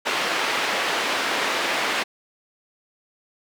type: band-pass noise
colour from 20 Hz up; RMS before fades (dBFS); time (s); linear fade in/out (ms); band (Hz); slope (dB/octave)
white; -24; 0.05-2.04; 20; 320 to 2600; 12
effects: none